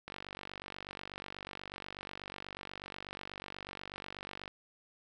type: click train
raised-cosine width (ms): 0.3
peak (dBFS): -26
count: 213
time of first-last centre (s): 0.08-4.478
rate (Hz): 48.2
effects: none